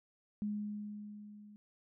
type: tone with level ramp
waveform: sine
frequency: 208.4 Hz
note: G#3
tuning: 6 cents sharp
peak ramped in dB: -33 to -53 dBFS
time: 0.42-1.56 s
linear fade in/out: 0 ms
effects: none